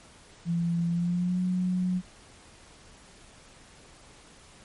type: tone with pitch glide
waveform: sine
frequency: 170 to 182.2 Hz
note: F3 to F#3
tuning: -46 to -26 cents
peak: -24 dBFS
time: 0.45-2.02 s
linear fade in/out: 50 ms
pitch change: +120 cents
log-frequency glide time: 0.89-1.4 s
effects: pink hiss -53 dBFS RMS until 4.64 s + MP3 48 kbps